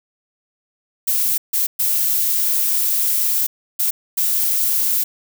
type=noise bursts at uneven times; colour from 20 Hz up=violet; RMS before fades=-18 dBFS; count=5; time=1.07-1.38 / 1.53-1.67 / 1.79-3.47 / 3.79-3.91 / 4.17-5.04 s; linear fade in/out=10 ms; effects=none